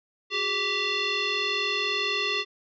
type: tone with frequency modulation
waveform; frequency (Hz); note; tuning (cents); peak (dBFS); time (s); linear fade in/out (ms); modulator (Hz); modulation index
sine; 370; F#4; 0; -24; 0.3-2.45; 50; 782; 5
effects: none